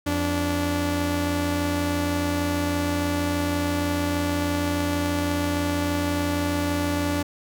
sawtooth tone pair together, 86.3 / 290.3 Hz, F2 / D4, -20 / -20 cents, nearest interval octave + major sixth, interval 2100 cents, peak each -23 / -20 dBFS, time 0.06-7.23 s, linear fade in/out 10 ms, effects none

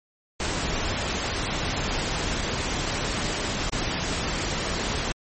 pink noise with dropouts, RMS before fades -27 dBFS, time 0.4-5.12 s, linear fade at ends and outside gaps 1 ms, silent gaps 3.696-3.723 s, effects MP3 32 kbps

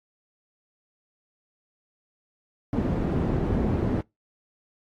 white low-pass noise, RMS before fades -25 dBFS, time 2.73-4.01 s, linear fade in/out 0 ms, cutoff 290 Hz, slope 12 dB/octave, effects noise-tail reverb RT60 0.2 s tail -24 dB re dry + AAC 48 kbps

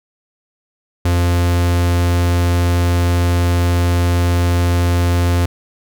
45% pulse tone, 87.31 Hz, F2, in tune, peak -12 dBFS, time 1.05-5.46 s, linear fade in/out 5 ms, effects none

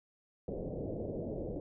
white low-pass noise, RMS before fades -39 dBFS, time 0.48-1.6 s, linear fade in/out 2 ms, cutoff 590 Hz, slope 48 dB/octave, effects none

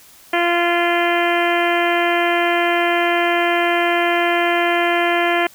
harmonic tone, 345.5 Hz, F4, 19 cents flat, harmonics 1 / 2 / 3 / 4 / 5 / 6 / 7 / 8 / 9, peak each -20 / -19 / -25 / -26 / -23 / -24 / -26 / -31 / -29 dBFS, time 0.33-5.47 s, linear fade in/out 5 ms, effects white hiss -46 dBFS RMS until 5.54 s

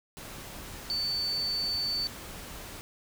sine tone in noise, 4500 Hz, C#8, 25 cents sharp, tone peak -28 dBFS, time 0.9-2.07 s, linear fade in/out 0 ms, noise pink, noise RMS -43 dBFS, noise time 0.17-2.81 s, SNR +12 dB, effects none

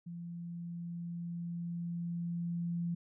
sine tone with level ramp, 171.3 Hz, F3, 33 cents flat, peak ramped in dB -41 to -32 dBFS, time 0.06-2.95 s, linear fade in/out 10 ms, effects none

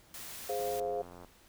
white noise, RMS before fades -45 dBFS, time 0.14-0.8 s, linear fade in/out 2 ms
sine chord, F minor, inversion first, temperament equal, 415.3 / 523.3 / 698.5 Hz, Ab4 / C5 / F5, 0 / 0 / 0 cents, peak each -36 dBFS, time 0.49-1.02 s, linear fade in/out 5 ms
click train, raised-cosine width 1 ms, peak -36 dBFS, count 58, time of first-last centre 0.6-1.247 s, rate 88.1 Hz
effects pink hiss -61 dBFS RMS until 1.48 s

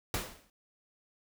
pink noise with exponential decay, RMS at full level -31 dBFS, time 0.14-0.5 s, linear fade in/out 1 ms, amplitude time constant 77 ms, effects none

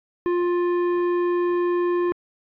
sine tone with tanh clipping, 351.4 Hz, F4, 11 cents sharp, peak -21 dBFS, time 0.26-2.12 s, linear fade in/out 0 ms, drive 15 dB, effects low-pass 2000 Hz 12 dB/octave + AAC 64 kbps

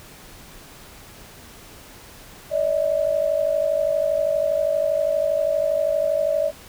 sine tone pair together, 580 / 632.5 Hz, D5 / D#5, -22 / +28 cents, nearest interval major second, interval 150 cents, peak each -21 dBFS, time 2.5-6.52 s, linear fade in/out 50 ms, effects pink hiss -44 dBFS RMS until 6.68 s

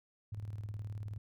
sine tone with tremolo, 103.83 Hz, G#2, in tune, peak -37 dBFS, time 0.32-1.18 s, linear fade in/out 5 ms, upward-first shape square, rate 19 Hz, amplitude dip 55%, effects none

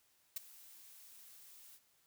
blue noise with ADSR envelope, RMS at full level -37 dBFS, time 0.36-1.8 s, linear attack 7 ms, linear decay 15 ms, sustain -21 dB, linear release 54 ms, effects white hiss -73 dBFS RMS until 2.06 s

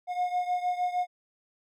triangle beating tone pair, 718 / 724.5 Hz, F5 / F#5, +48 / -37 cents, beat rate 6.5 Hz, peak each -26 / -30 dBFS, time 0.07-1.07 s, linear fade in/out 50 ms, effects none

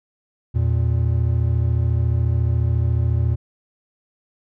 triangle tone pair together, 82.41 / 116.54 Hz, E2 / A#2, 0 / 0 cents, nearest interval tritone, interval 600 cents, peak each -17 dBFS, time 0.54-3.36 s, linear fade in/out 20 ms, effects none

